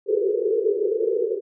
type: band-pass noise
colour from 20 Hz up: pink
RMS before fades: -22 dBFS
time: 0.06-1.41 s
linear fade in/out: 50 ms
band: 380 to 480 Hz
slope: 96 dB/octave
effects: none